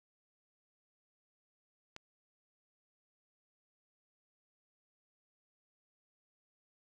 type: click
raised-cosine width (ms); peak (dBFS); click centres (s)
0.2; -28; 1.964
effects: none